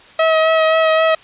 sawtooth tone with vibrato, 640 Hz, D#5, 49 cents sharp, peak -7 dBFS, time 0.19-1.15 s, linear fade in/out 5 ms, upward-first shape sine, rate 3.8 Hz, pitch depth 16 cents each way, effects white hiss -43 dBFS RMS until 1.23 s + resampled to 8000 Hz

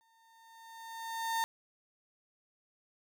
35% pulse tone with exponential growth, 909 Hz, A#5, 44 cents flat, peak -27 dBFS, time 0.01-1.44 s, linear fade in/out 0 ms, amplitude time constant 310 ms, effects none

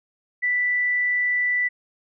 sine tone, 1975.5 Hz, B6, in tune, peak -19 dBFS, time 0.42-1.69 s, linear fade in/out 20 ms, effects none

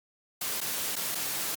white noise with dropouts, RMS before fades -32 dBFS, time 0.41-1.55 s, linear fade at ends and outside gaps 5 ms, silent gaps 0.605-0.613 / 0.956-0.963 / 1.149-1.153 s, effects high-pass 100 Hz 12 dB/octave + Opus 48 kbps

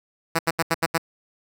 5% pulse tone bursts, 164.81 Hz, E3, in tune, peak -7 dBFS, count 6, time 0.35-0.981 s, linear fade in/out 10 ms, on 41 ms, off 77 ms, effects none

